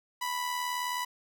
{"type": "tone with amplitude modulation", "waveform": "sawtooth", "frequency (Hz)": 987.8, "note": "B5", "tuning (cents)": 0, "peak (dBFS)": -25, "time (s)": [0.21, 1.05], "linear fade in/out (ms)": 10, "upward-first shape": "sine", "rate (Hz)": 79.4, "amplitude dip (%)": 45, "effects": []}